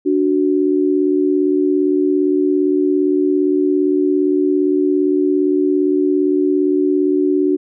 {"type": "tone pair together", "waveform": "sine", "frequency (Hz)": [293.3, 370.8], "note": ["D4", "F#4"], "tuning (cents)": [-2, 4], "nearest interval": "major third", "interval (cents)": 406, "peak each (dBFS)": -15, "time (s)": [0.05, 7.57], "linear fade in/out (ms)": 20, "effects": []}